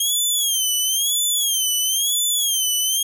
15% pulse tone with vibrato, 3227 Hz, G7, 50 cents sharp, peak -11 dBFS, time 0-3.03 s, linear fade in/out 5 ms, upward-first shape sine, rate 1 Hz, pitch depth 140 cents each way, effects none

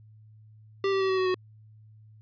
square tone with pitch steps, 392 / 387.3 / 382.6 / 378 / 373.4 / 368.9 Hz, G4 / G4 / G4 / F#4 / F#4 / F#4, 0 / -21 / -42 / +37 / +16 / -5 cents, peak -24 dBFS, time 0.84-1.344 s, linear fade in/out 2 ms, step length 84 ms, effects added 108 Hz sine -50 dBFS peak until 2.21 s + resampled to 11025 Hz

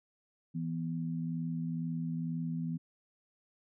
sine tone pair together, 164.79 / 246.9 Hz, E3 / B3, 0 / 0 cents, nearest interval perfect fifth, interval 700 cents, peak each -34 / -38 dBFS, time 0.54-2.78 s, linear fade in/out 20 ms, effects none

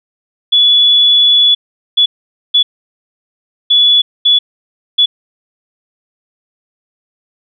sine tone bursts at uneven times, 3421 Hz, A7, 49 cents flat, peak -5 dBFS, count 6, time 0.52-1.55 / 1.97-2.06 / 2.54-2.63 / 3.7-4.02 / 4.25-4.39 / 4.98-5.06 s, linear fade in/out 10 ms, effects none

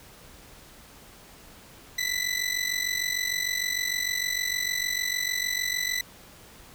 20% pulse ring-modulated tone, 1990 Hz, B6, 13 cents sharp, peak -18 dBFS, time 1.98-6.01 s, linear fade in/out 2 ms, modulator 23.3 Hz, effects pink hiss -50 dBFS RMS until 6.74 s

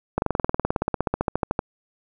slowing click train, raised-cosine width 1 ms, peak -7 dBFS, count 25, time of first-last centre 0.18-1.591 s, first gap 41 ms, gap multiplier 1.03, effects none

